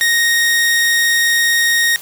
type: tone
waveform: sawtooth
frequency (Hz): 1864.7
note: A#6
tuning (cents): 0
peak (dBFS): -8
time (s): 0.01-1.96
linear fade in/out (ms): 0
effects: white hiss -34 dBFS RMS until 2.01 s